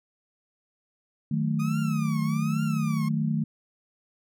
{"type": "chord", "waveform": "sine", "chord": "D# diminished", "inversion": "none", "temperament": "equal", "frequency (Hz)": [155.56, 185, 220], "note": ["D#3", "F#3", "A3"], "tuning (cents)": [0, 0, 0], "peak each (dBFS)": [-26, -32, -27], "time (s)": [1.31, 3.44], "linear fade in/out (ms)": 5}
{"type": "tone with vibrato", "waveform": "30% pulse", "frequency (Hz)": 1223, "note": "D#6", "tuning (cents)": -30, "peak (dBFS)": -34, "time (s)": [1.59, 3.09], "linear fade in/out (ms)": 10, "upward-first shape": "triangle", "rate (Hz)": 1.2, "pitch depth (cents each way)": 240}
{"effects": []}